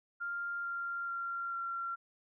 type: tone with pitch steps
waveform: sine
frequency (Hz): 1396.9 / 1388.1 / 1379.3 / 1370.5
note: F6 / F6 / F6 / F6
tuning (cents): 0 / -11 / -22 / -33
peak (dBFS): -35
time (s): 0.2-1.96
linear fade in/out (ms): 20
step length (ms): 440
effects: none